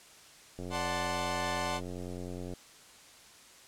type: click train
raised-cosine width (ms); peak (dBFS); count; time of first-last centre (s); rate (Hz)
2; -28; 176; 0.59-2.537; 89.9
type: chord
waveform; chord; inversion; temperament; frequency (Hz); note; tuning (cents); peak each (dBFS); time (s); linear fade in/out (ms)
sawtooth; D dominant seventh; none; equal; 587.3 / 740 / 880 / 1046.5; D5 / F#5 / A5 / C6; 0 / 0 / 0 / 0; -34; 0.7-1.81; 50
effects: white hiss -55 dBFS RMS until 3.67 s + low-pass 9000 Hz 12 dB/octave